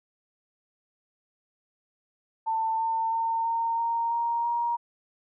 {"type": "tone with pitch steps", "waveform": "sine", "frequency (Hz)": [893, 901.3, 909.7, 918.1, 926.6, 935.2, 943.9], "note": ["A5", "A5", "A#5", "A#5", "A#5", "A#5", "A#5"], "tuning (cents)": [25, 41, -43, -27, -11, 5, 21], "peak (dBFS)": -24, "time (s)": [2.46, 4.77], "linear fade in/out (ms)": 20, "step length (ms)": 330, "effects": []}